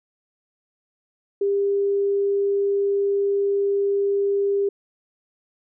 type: tone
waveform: sine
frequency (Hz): 399.7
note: G4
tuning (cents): +34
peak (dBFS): -18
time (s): 1.41-4.69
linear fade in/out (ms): 5
effects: none